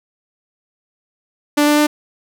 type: tone with pitch steps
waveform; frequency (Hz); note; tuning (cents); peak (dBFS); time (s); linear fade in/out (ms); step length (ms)
sawtooth; 293.7 / 296.1 / 298.5; D4 / D4 / D4; 0 / +14 / +28; -7; 1.57-1.87; 10; 100
effects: none